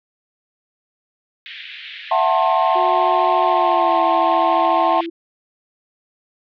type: band-pass noise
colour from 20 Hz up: white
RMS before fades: -35 dBFS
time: 1.46-5.06 s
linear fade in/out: 0 ms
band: 1700 to 3600 Hz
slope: 48 dB/octave
type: chord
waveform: sine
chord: F# half-diminished seventh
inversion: third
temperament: just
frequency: 666 / 740 / 888 / 1065.6 Hz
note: E5 / F#5 / A5 / C6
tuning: +18 / 0 / +16 / +31 cents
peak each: -19 dBFS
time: 2.11-5.01 s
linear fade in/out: 5 ms
type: tone with pitch glide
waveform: sine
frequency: 362.4 to 334.2 Hz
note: F#4 to E4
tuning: -36 to +24 cents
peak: -24 dBFS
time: 2.75-5.1 s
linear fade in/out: 10 ms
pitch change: -140 cents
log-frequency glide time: 3.45-4.01 s
effects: none